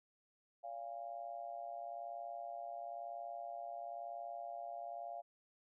sine tone with amplitude modulation, 693 Hz, F5, 14 cents flat, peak -39 dBFS, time 0.63-5.22 s, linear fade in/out 20 ms, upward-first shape sine, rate 121 Hz, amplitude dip 90%, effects none

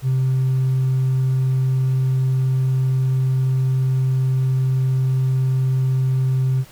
triangle tone with hard clipping, 130.81 Hz, C3, in tune, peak -15 dBFS, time 0.02-6.65 s, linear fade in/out 50 ms, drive 2 dB, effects pink hiss -46 dBFS RMS until 6.71 s

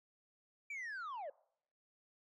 sine linear sweep, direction down, 2358 to 527 Hz, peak -39 dBFS, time 0.7-1.3 s, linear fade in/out 5 ms, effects noise-tail reverb RT60 0.7 s tail -25 dB re dry + tanh soft clip ceiling -41 dBFS

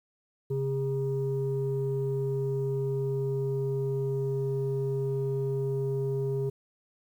sine tone pair together, 135.36 / 406.1 Hz, C#3 / G#4, -41 / -39 cents, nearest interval octave + perfect fifth, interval 1902 cents, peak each -28 dBFS, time 0.5-6.5 s, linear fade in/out 10 ms, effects tanh soft clip ceiling -23 dBFS + 10-bit

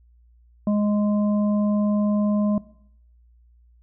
harmonic tone, 207.7 Hz, G#3, in tune, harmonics 1 / 3 / 5, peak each -18 / -28 / -37 dBFS, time 0.67-2.58 s, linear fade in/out 2 ms, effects noise-tail reverb RT60 0.7 s tail -20 dB re dry + added 59 Hz sine -52 dBFS peak until 3.82 s

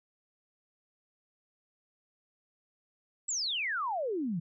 sine exponential sweep, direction down, 7980 to 155.56 Hz, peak -30 dBFS, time 3.28-4.4 s, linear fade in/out 10 ms, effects none

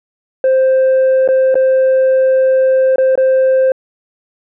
sine tone with dropouts, 524 Hz, C5, 2 cents sharp, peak -5 dBFS, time 0.44-3.72 s, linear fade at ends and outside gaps 2 ms, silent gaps 1.277-1.287 / 1.544-1.554 / 2.959-2.982 / 3.155-3.176 s, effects tanh soft clip ceiling -7 dBFS

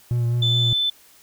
triangle tone with vibrato, 119.4 Hz, A#2, 42 cents sharp, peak -16 dBFS, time 0.11-0.73 s, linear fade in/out 0 ms, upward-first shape sine, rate 4.8 Hz, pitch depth 22 cents each way
sine tone, 3520 Hz, A7, in tune, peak -18 dBFS, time 0.42-0.9 s, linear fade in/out 5 ms
effects tanh soft clip ceiling -9 dBFS + white hiss -52 dBFS RMS until 1.22 s

